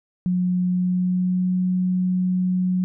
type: tone with pitch glide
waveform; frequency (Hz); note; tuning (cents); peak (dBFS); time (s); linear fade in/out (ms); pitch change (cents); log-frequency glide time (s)
sine; 180.7 to 183.01; F#3 to F#3; -41 to -19; -18; 0.26-2.84; 0; +22; 0.67-1.54
effects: none